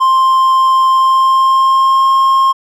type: tone with pitch glide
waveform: triangle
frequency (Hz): 1051 to 1069.4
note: C6 to C6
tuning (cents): +7 to +37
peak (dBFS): -5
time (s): 0-2.53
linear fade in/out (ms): 20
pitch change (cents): +30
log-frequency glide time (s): 0.92-2.1
effects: none